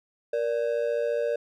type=ring-modulated tone; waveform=triangle; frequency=527 Hz; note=C5; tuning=12 cents sharp; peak=-19 dBFS; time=0.33-1.36 s; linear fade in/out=5 ms; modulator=57.3 Hz; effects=none